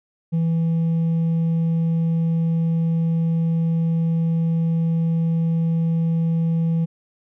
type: tone with hard clipping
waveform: triangle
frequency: 164.81 Hz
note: E3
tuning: in tune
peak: -16 dBFS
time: 0.32-6.86 s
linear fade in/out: 20 ms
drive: 1 dB
effects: none